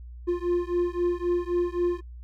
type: beating tone pair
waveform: triangle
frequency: 349.2 / 353 Hz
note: F4 / F4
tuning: 0 / +19 cents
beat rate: 3.8 Hz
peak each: -24 / -24 dBFS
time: 0.27-2.01 s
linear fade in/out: 20 ms
effects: noise-tail reverb RT60 0.1 s tail -20 dB re dry + added 60 Hz sine -39 dBFS peak until 2.23 s